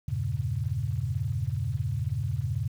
sine chord, E diminished seventh, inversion none, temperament equal, 82.41 / 98 / 116.54 / 138.59 Hz, E2 / G2 / Bb2 / Db3, 0 / 0 / 0 / 0 cents, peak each -35 / -32 / -31 / -32 dBFS, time 0.08-2.68 s, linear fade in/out 5 ms, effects 9-bit

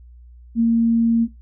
sine tone, 230.2 Hz, A#3, 22 cents flat, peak -13 dBFS, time 0.55-1.28 s, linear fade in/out 50 ms, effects noise-tail reverb RT60 0.2 s tail -20 dB re dry + added 60 Hz sine -41 dBFS peak until 1.41 s

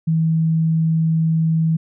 sine tone, 161.5 Hz, E3, 35 cents flat, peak -14 dBFS, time 0.07-1.77 s, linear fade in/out 10 ms, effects none

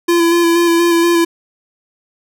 square tone with vibrato, 340 Hz, F4, 46 cents flat, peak -10 dBFS, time 0.08-1.25 s, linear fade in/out 10 ms, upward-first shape square, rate 4.2 Hz, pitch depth 18 cents each way, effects none

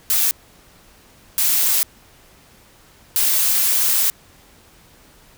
blue noise bursts at uneven times, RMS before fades -17 dBFS, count 3, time 0.1-0.31 / 1.38-1.83 / 3.16-4.1 s, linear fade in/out 0 ms, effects pink hiss -50 dBFS RMS until 5.37 s

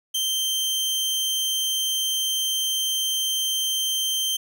sawtooth tone, 3134 Hz, G7, 1 cent flat, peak -19 dBFS, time 0.14-4.37 s, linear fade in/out 10 ms, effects none

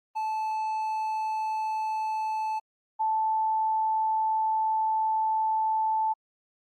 triangle / sine tone pair in turn, 872 / 877.1 Hz, A5 / A5, -16 / -6 cents, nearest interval unison, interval 10 cents, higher second, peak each -25 / -23 dBFS, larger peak second, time 0.15-2.6 / 2.99-6.14 s, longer second, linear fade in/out 20 ms, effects Opus 32 kbps

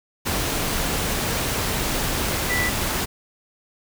sine tone in noise, 1975.5 Hz, B6, in tune, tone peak -22 dBFS, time 2.49-2.7 s, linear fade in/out 20 ms, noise pink, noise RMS -24 dBFS, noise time 0.25-3.06 s, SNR -1 dB, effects none

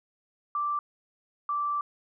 sine tone pair in turn, 1173 / 1168.5 Hz, D6 / D6, -2 / -9 cents, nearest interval unison, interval 7 cents, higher first, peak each -26 / -26 dBFS, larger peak neither, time 0.55-0.79 / 1.49-1.81 s, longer second, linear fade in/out 2 ms, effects none

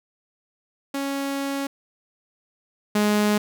sawtooth tone pair in turn, 276.8 / 209 Hz, C#4 / G#3, -2 / +11 cents, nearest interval perfect fourth, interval 487 cents, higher first, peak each -21 / -14 dBFS, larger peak second, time 0.94-1.67 / 2.95-3.38 s, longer first, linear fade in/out 5 ms, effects none

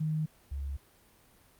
sine tone pair in turn, 155.56 / 69.53 Hz, D#3 / C#2, 0 / +6 cents, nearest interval octave + major second, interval 1394 cents, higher first, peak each -28 / -33 dBFS, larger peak first, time 0-0.26 / 0.51-0.77 s, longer neither, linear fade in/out 10 ms, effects pink hiss -62 dBFS RMS until 1.59 s + Opus 32 kbps

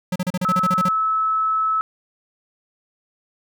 square tone bursts, 181.8 Hz, F#3, 30 cents flat, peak -20 dBFS, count 11, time 0.12-0.888 s, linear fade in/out 5 ms, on 38 ms, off 35 ms
sine tone, 1300 Hz, E6, 24 cents flat, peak -17 dBFS, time 0.45-1.81 s, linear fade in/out 0 ms
effects none

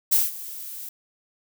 violet noise with ADSR envelope, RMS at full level -17 dBFS, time 0.11-0.89 s, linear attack 19 ms, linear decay 180 ms, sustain -19 dB, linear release 3 ms, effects none

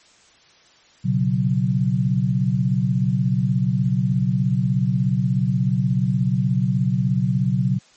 sine chord, B suspended second, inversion none, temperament equal with one note detuned, 121.98 / 138.59 / 185 Hz, B2 / C#3 / F#3, -21 / 0 / 0 cents, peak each -21 dBFS, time 1.04-7.79 s, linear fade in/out 20 ms, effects white hiss -53 dBFS RMS until 7.96 s + MP3 32 kbps

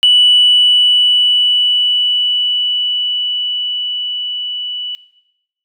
sine tone with level ramp, 2960 Hz, F#7, in tune, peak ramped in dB -4 to -20 dBFS, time 0.03-4.95 s, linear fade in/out 0 ms, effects noise-tail reverb RT60 0.9 s tail -18 dB re dry + tanh soft clip ceiling -1 dBFS

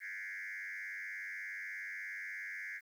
sine tone with frequency modulation, 1900 Hz, A#6, 33 cents sharp, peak -39 dBFS, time 0-2.81 s, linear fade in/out 50 ms, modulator 96.7 Hz, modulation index 3.2, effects tanh soft clip ceiling -39 dBFS + 11-bit

